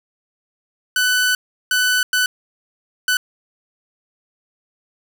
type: tone bursts at uneven times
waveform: sawtooth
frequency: 1497 Hz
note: F#6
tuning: 20 cents sharp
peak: -11 dBFS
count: 4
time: 0.96-1.35 / 1.71-2.03 / 2.13-2.26 / 3.08-3.17 s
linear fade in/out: 2 ms
effects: none